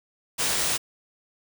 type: band-stop noise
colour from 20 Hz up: white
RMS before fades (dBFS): -25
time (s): 0.38-0.78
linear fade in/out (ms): 20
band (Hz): 11000 to 16000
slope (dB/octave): 96
effects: none